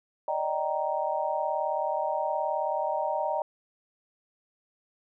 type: chord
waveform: sine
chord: Eb major seventh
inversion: third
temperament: just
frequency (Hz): 583.4 / 622.3 / 777.8 / 933.4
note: D5 / Eb5 / G5 / Bb5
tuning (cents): -12 / 0 / -14 / +2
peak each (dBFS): -33 / -31 / -32 / -31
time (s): 0.28-3.42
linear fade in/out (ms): 2
effects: none